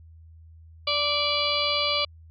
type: harmonic tone with a mistuned harmonic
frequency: 584 Hz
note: D5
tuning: 10 cents flat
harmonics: 1 / 2 / 4 / 5 / 6 / 7 / 8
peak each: -30 / -30 / -30 / -30 / -30 / -30 / -30 dBFS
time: 0.87-2.05 s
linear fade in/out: 5 ms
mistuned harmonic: 6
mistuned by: -45 cents
effects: added 81 Hz sine -46 dBFS peak until 2.3 s